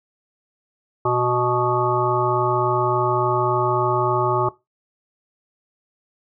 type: harmonic tone with a mistuned harmonic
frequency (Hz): 123.47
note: B2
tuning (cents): 0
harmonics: 1 / 3 / 5 / 7 / 9 / 10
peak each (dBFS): -26 / -21 / -26 / -24 / -23 / -27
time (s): 1.05-4.49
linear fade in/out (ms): 5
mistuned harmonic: 1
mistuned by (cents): -19
effects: noise-tail reverb RT60 0.2 s tail -18 dB re dry